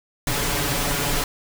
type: noise with comb filter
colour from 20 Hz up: pink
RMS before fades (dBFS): -23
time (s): 0.27-1.24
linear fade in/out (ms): 2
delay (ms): 7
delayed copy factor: +0.95
effects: none